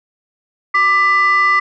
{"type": "tone pair together", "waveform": "sine", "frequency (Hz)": [1181.2, 1995], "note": ["D6", "B6"], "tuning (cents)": [10, 17], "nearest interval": "major sixth", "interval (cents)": 907, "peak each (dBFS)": -11, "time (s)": [0.74, 1.6], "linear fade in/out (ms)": 10, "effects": ["tanh soft clip ceiling -6 dBFS"]}